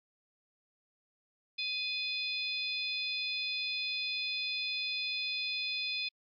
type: harmonic tone with a mistuned harmonic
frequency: 830.6 Hz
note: G#5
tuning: in tune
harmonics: 3 / 4 / 5 / 6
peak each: -36 / -38 / -40 / -42 dBFS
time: 1.58-6.09 s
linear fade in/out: 10 ms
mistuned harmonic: 4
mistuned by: +84 cents
effects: AAC 64 kbps